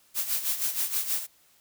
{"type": "noise with tremolo", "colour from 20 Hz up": "blue", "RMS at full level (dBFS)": -26, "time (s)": [0.14, 1.27], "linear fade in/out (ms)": 50, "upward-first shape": "sine", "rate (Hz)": 6.3, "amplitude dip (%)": 70, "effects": ["white hiss -62 dBFS RMS until 1.6 s"]}